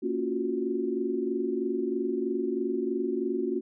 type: chord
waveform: sine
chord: Gb major seventh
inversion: first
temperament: just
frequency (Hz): 231.2 / 277.5 / 346.9 / 370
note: Bb3 / Db4 / F4 / Gb4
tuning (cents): -14 / +2 / -12 / 0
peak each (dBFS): -34 / -33 / -32 / -30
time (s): 0.02-3.61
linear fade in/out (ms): 20
effects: none

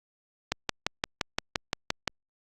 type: click train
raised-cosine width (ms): 0.2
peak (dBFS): -8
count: 10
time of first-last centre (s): 0.52-2.077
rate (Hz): 5.78
effects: Opus 48 kbps

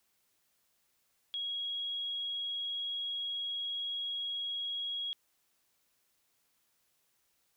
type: tone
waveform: sine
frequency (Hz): 3307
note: G#7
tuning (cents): -8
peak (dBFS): -34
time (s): 1.34-5.13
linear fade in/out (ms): 0
effects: white hiss -75 dBFS RMS until 7.56 s

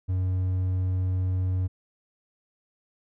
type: tone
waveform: triangle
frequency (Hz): 92.5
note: F#2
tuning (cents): 0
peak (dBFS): -21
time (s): 0.08-1.68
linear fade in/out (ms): 20
effects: none

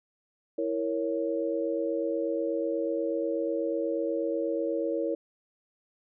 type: chord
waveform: sine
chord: A# diminished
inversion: second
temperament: equal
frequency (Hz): 329.6 / 466.2 / 554.4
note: E4 / A#4 / C#5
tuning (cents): 0 / 0 / 0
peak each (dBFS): -31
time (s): 0.58-5.15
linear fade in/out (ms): 5
effects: none

